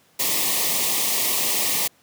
white band-stop noise, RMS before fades -22 dBFS, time 0.19-1.88 s, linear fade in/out 10 ms, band 1200 to 1800 Hz, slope 96 dB/octave, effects pink hiss -58 dBFS RMS until 2.02 s + high-pass 150 Hz 12 dB/octave

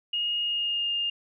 sine tone with pitch glide, 2861 to 2820 Hz, F7 to F7, +41 to +16 cents, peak -25 dBFS, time 0.13-1.1 s, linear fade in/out 5 ms, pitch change -25 cents, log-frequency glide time 0.41-0.93 s, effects none

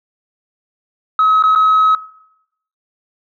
sine tone with dropouts, 1279 Hz, D#6, 47 cents sharp, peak -7 dBFS, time 1.19-1.95 s, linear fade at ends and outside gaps 2 ms, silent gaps 1.425-1.437 / 1.551-1.558 s, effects noise-tail reverb RT60 0.8 s tail -21 dB re dry + tanh soft clip ceiling -6 dBFS

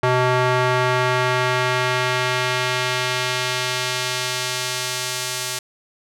square tone with band-pass filter sweep, 126.3 Hz, B2, 39 cents sharp, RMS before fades -21 dBFS, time 0.03-5.59 s, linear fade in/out 5 ms, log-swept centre 1000 to 7400 Hz, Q 0.7, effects none

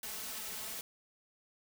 white noise with comb filter, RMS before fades -42 dBFS, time 0.03-0.81 s, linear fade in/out 2 ms, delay 4.6 ms, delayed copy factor +0.95, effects none

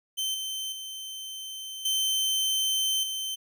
sawtooth tone with level steps, 3093 Hz, G7, 24 cents flat, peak -24 / -28 / -33 / -21 / -27 dBFS, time 0.17-3.36 s, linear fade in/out 20 ms, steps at 0.34 / 0.72 / 1.85 / 3.03 s, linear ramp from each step 5 ms, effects none

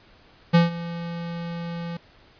square tone with ADSR envelope, 170 Hz, F3, 46 cents flat, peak -12 dBFS, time 0.53-1.97 s, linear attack 19 ms, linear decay 150 ms, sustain -18 dB, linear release 4 ms, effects pink hiss -54 dBFS RMS until 2.39 s + resampled to 11025 Hz

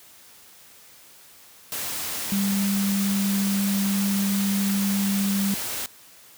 sine tone in noise, 198.1 Hz, G3, 18 cents sharp, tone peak -21 dBFS, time 2.32-5.54 s, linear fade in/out 0 ms, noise white, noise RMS -30 dBFS, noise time 1.72-5.86 s, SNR +6 dB, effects white hiss -50 dBFS RMS until 6.37 s + high-pass 60 Hz 12 dB/octave

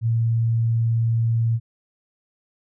sine tone, 114.8 Hz, A#2, 26 cents flat, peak -17 dBFS, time 0.01-1.6 s, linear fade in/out 50 ms, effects none

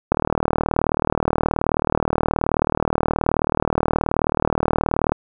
click train, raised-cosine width 1 ms, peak -3 dBFS, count 195, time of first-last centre 0.12-5.12 s, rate 38.8 Hz, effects none

